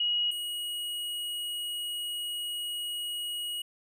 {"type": "tone pair in turn", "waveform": ["sine", "square"], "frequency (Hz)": [2900, 2900], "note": ["F#7", "F#7"], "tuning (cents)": [-35, -35], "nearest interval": "unison", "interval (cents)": 0, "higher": "neither", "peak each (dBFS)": [-25, -33], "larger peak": "first", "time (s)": [[0, 0.31], [0.31, 3.62]], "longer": "second", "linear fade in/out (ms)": 5, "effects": []}